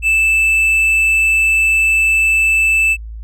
triangle tone with hard clipping, 2637 Hz, E7, in tune, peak -11 dBFS, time 0.02-2.97 s, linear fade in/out 50 ms, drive 6 dB, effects added 55 Hz sine -26 dBFS peak until 3.23 s

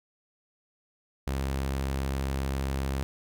sawtooth tone, 67.5 Hz, C#2, 45 cents flat, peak -24 dBFS, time 1.27-3.03 s, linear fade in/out 0 ms, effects none

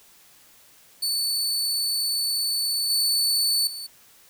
sawtooth tone with level steps, 4483 Hz, C#8, 19 cents sharp, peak -20 / -17 / -30 dBFS, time 1.02-3.87 s, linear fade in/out 10 ms, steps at 2.9 / 3.67 s, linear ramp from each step 2 ms, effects white hiss -54 dBFS RMS until 4.29 s

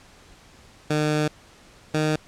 15% pulse tone pair in turn, 151.7 / 154.17 Hz, D#3 / D#3, -44 / -16 cents, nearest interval unison, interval 28 cents, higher second, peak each -14 dBFS, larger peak neither, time 0.9-1.28 / 1.94-2.16 s, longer first, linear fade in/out 5 ms, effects pink hiss -51 dBFS RMS until 2.27 s + low-pass 8000 Hz 12 dB/octave

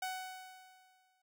sawtooth tone with exponential decay, 747 Hz, F#5, 16 cents sharp, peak -32 dBFS, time 0.02-1.22 s, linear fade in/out 5 ms, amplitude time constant 260 ms, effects none

